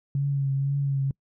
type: tone with vibrato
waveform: sine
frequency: 138.59 Hz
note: C#3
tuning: in tune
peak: -22 dBFS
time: 0.15-1.11 s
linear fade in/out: 2 ms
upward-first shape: triangle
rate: 2 Hz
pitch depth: 36 cents each way
effects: noise-tail reverb RT60 0.1 s tail -26 dB re dry